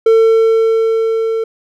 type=tone with level ramp; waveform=triangle; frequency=450 Hz; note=A4; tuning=39 cents sharp; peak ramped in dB=-3 to -12 dBFS; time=0.06-1.44 s; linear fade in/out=5 ms; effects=none